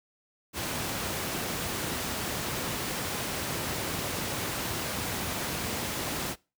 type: noise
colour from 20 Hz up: pink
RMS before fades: -32 dBFS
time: 0.53-6.36 s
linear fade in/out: 50 ms
effects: noise-tail reverb RT60 0.3 s tail -23 dB re dry + high-pass 80 Hz 12 dB/octave